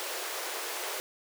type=high-pass noise; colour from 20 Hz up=pink; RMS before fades=-36 dBFS; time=0-1 s; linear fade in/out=0 ms; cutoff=380 Hz; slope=48 dB/octave; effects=none